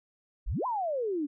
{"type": "exponential two-way sweep", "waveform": "sine", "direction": "up then down", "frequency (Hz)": [30.87, 1046.5, 276.4], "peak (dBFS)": -28, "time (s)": [0.46, 1.27], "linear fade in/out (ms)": 20, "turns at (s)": 0.66, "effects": []}